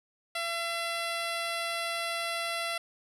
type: tone with low-pass filter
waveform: 10% pulse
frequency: 676 Hz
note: E5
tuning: 43 cents sharp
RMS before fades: -33 dBFS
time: 0.35-2.78 s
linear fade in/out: 5 ms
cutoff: 11000 Hz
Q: 0.77
effects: none